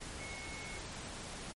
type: tone in noise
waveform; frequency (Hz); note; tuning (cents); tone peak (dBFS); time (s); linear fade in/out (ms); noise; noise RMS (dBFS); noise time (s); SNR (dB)
sine; 2191; C#7; -21; -47; 0.19-0.79; 20; pink; -45; 0-1.53; -5
effects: MP3 48 kbps